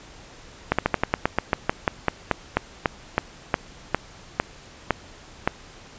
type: slowing click train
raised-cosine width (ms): 0.5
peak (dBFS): -3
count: 21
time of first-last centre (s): 0.72-5.475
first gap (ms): 66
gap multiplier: 1.12
effects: pink hiss -46 dBFS RMS until 5.98 s + resampled to 16000 Hz